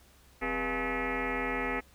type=tone with frequency modulation; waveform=sine; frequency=844 Hz; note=G#5; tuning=28 cents sharp; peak=-29 dBFS; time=0.41-1.81 s; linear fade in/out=20 ms; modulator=221 Hz; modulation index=6.7; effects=added 66 Hz sine -61 dBFS peak until 1.94 s + pink hiss -61 dBFS RMS until 1.94 s